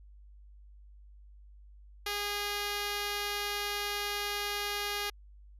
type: tone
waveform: 5% pulse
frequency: 410 Hz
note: G#4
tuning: 22 cents flat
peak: -21 dBFS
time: 2.06-5.1 s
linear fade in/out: 5 ms
effects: added 50 Hz sine -51 dBFS peak until 5.59 s + resampled to 32000 Hz